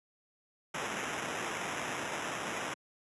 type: noise with sample-and-hold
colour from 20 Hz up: white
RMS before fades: -37 dBFS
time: 0.74-2.74 s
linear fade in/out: 5 ms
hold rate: 4410 Hz
effects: high-pass 150 Hz 12 dB/octave + resampled to 24000 Hz